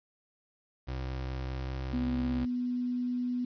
30% pulse tone with pitch glide, 65 to 66.06 Hz, C2 to C2, -11 to +17 cents, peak -31 dBFS, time 0.87-2.46 s, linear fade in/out 20 ms, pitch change +28 cents, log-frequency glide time 1.51-2.06 s
sine tone, 246.9 Hz, B3, in tune, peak -29 dBFS, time 1.93-3.45 s, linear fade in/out 5 ms
effects resampled to 11025 Hz + 10-bit

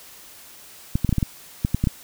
clicks, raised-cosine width 5 ms, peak -7 dBFS, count 10, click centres 0.955 / 1.047 / 1.092 / 1.127 / 1.183 / 1.228 / 1.649 / 1.746 / 1.84 / 1.872 s, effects white hiss -45 dBFS RMS until 2.03 s

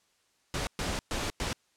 pink noise bursts at uneven times, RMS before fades -32 dBFS, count 4, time 0.54-0.67 / 0.79-0.99 / 1.11-1.3 / 1.4-1.53 s, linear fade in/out 0 ms, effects white hiss -70 dBFS RMS until 1.76 s + low-pass 8000 Hz 12 dB/octave

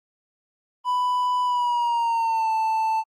triangle tone with pitch glide, 993 to 884.7 Hz, B5 to A5, +9 to +9 cents, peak -18 dBFS, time 0.84-3.04 s, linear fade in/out 50 ms, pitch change -200 cents, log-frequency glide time 1.44-2.51 s, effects Opus 24 kbps

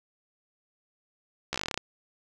slowing click train, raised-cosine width 0.2 ms, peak -12 dBFS, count 12, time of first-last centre 1.53-1.776 s, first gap 14 ms, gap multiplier 1.09, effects none

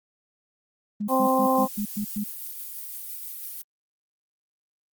sine tone bursts, 207.7 Hz, G#3, in tune, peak -25 dBFS, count 7, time 1-2.241 s, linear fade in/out 10 ms, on 83 ms, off 110 ms
violet noise with tremolo, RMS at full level -35 dBFS, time 1.08-3.62 s, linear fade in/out 5 ms, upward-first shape triangle, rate 6 Hz, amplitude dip 25%
harmonic tone, 261.6 Hz, C4, in tune, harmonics 1 / 2 / 3 / 4, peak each -24 / -24 / -24 / -24 dBFS, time 1.08-1.68 s, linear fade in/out 50 ms
effects Opus 32 kbps

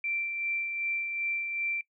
sine tone with tremolo, 2350 Hz, D7, 1 cent sharp, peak -28 dBFS, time 0.04-1.81 s, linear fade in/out 2 ms, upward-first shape sine, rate 2.6 Hz, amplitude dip 40%, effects noise-tail reverb RT60 0.1 s tail -22 dB re dry

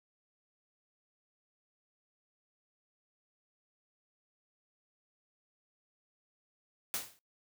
white noise with exponential decay, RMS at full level -32 dBFS, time 6.94-7.19 s, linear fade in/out 0 ms, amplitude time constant 54 ms, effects noise-tail reverb RT60 0.2 s tail -25 dB re dry

